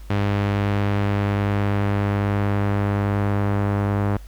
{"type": "tone with low-pass filter sweep", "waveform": "sawtooth", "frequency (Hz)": 101.2, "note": "G#2", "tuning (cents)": -44, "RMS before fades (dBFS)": -21, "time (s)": [0.1, 4.17], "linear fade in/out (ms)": 5, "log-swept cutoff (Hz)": [2900, 1400], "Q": 0.94, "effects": ["added 50 Hz sine -36 dBFS peak until 4.27 s", "pink hiss -52 dBFS RMS until 4.27 s"]}